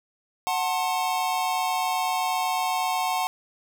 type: chord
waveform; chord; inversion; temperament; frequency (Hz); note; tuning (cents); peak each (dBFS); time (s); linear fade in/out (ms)
square; F# diminished; none; just; 740 / 888 / 1065.6; F#5 / A5 / C6; 0 / +16 / +31; -27 / -29 / -31; 0.47-3.27; 0
effects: none